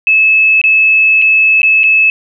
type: tone with dropouts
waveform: sine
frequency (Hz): 2600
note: E7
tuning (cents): -24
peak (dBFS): -5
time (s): 0.07-2.1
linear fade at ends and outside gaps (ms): 1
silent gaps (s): 0.615-0.639 / 1.217-1.221 / 1.618-1.631 / 1.834-1.839
effects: none

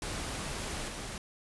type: noise with level steps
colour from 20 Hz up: pink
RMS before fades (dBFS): -37 / -40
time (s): 0.02-1.18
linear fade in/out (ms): 2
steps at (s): 0.88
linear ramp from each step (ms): 5
effects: resampled to 24000 Hz

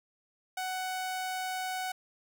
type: tone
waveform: sawtooth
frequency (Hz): 745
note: F#5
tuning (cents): +12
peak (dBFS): -29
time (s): 0.57-1.92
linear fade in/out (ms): 5
effects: none

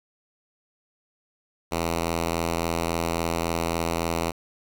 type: tone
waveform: 5% pulse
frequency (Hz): 83.6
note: E2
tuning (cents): +25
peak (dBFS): -13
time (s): 1.71-4.32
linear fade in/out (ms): 20
effects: 9-bit

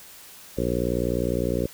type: harmonic tone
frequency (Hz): 59.9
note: A#1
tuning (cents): +48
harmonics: 1 / 2 / 3 / 4 / 5 / 6 / 7 / 8 / 9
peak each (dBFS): -31 / -31 / -31 / -31 / -31 / -31 / -31 / -31 / -31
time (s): 0.57-1.67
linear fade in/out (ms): 10
effects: white hiss -46 dBFS RMS until 1.73 s

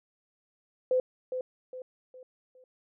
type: tone with echo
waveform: sine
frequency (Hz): 510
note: C5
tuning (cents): -44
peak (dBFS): -22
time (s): 0.91-1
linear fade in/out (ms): 2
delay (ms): 410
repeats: 4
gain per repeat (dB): -8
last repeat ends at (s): 2.64
effects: none

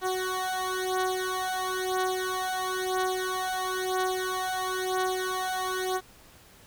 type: beating tone pair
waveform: 15% pulse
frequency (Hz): 371.5 / 372.5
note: F#4 / F#4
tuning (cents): +7 / +12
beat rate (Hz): 1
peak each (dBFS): -24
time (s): 0.01-6.01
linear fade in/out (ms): 50
effects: pink hiss -54 dBFS RMS until 6.66 s

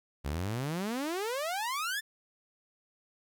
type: exponential sweep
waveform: sawtooth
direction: up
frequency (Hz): 65.41 to 1800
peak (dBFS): -28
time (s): 0.24-2.01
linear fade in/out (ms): 20
effects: 11-bit

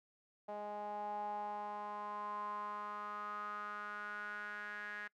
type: tone with band-pass filter sweep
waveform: sawtooth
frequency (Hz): 207.7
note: G#3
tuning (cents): 0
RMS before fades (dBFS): -44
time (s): 0.48-5.08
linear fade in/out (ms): 10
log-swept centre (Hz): 720 to 1700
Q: 7.5
effects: noise-tail reverb RT60 0.1 s tail -23 dB re dry

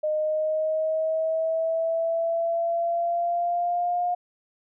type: linear sweep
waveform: sine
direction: up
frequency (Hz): 612 to 712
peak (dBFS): -22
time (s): 0.03-4.15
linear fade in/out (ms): 10
effects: none

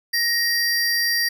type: tone pair together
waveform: square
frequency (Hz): 1882 / 4699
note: A#6 / D8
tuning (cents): +16 / 0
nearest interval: octave + major third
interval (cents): 1584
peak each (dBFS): -22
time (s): 0.13-1.29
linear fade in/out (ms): 10
effects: none

